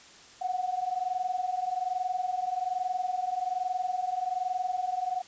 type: tone pair together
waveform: sine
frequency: 722 / 743.2 Hz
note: F#5 / F#5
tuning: -43 / +7 cents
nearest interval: minor second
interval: 50 cents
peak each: -32 / -30 dBFS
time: 0.41-5.22 s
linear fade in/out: 10 ms
effects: white hiss -52 dBFS RMS until 5.27 s + resampled to 16000 Hz